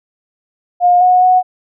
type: tone with pitch steps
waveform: sine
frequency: 712 / 729 / 736 Hz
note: F5 / F#5 / F#5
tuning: +33 / -26 / -9 cents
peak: -6 dBFS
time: 0.8-1.43 s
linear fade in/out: 50 ms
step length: 210 ms
effects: none